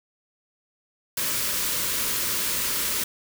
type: band-stop noise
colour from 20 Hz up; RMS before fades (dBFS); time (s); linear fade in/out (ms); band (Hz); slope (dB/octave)
white; -26; 1.17-3.04; 5; 620 to 900; 96
effects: none